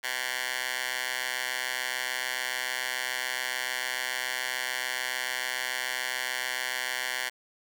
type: tone with high-pass filter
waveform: 10% pulse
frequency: 126.9 Hz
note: B2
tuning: 47 cents sharp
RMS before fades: -32 dBFS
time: 0.03-7.3 s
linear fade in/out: 20 ms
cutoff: 1600 Hz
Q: 1.4
effects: none